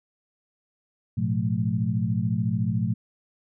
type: tone cluster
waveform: sine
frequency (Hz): 108.8 / 122.6 / 176.2 / 214.8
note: A2 / B2 / F3 / A3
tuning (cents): -19 / -12 / +16 / -41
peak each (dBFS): -27 / -27 / -28 / -29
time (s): 1.17-2.94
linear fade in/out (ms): 10
effects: none